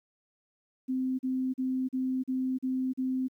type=tone bursts; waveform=sine; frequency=259 Hz; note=C4; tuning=17 cents flat; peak=-27 dBFS; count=7; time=0.88-3.284 s; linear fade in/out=20 ms; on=310 ms; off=39 ms; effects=11-bit